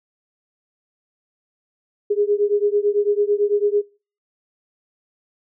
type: beating tone pair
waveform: sine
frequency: 407.9 / 416.9 Hz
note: G#4 / G#4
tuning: -31 / +7 cents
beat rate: 9 Hz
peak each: -19 dBFS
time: 2.1-3.82 s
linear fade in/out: 10 ms
effects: noise-tail reverb RT60 0.4 s tail -25 dB re dry